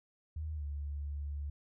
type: tone with pitch glide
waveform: sine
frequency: 77.78 to 72.15 Hz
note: D#2 to D2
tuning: 0 to -30 cents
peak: -36 dBFS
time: 0.36-1.5 s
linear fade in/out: 5 ms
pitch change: -130 cents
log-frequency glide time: 0.54-0.64 s
effects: none